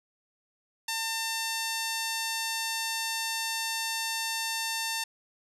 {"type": "tone with band-pass filter", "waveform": "sawtooth", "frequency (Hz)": 900, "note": "A5", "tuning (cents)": 39, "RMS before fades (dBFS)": -32, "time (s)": [0.88, 5.04], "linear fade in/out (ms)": 5, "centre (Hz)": 5900, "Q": 0.68, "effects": []}